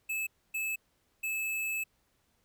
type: tone bursts at uneven times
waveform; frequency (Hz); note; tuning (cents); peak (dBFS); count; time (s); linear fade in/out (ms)
square; 2607; E7; -20; -32; 3; 0.09-0.27 / 0.54-0.76 / 1.23-1.84; 10
effects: pink hiss -73 dBFS RMS until 2.44 s